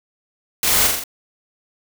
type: noise with echo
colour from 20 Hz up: white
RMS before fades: -18 dBFS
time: 0.63-0.87 s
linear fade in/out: 2 ms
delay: 42 ms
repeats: 4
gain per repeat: -3 dB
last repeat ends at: 1.038 s
effects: none